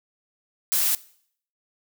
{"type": "noise", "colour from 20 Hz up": "blue", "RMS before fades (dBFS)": -22, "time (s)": [0.72, 0.95], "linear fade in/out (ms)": 0, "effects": ["noise-tail reverb RT60 0.6 s tail -20 dB re dry"]}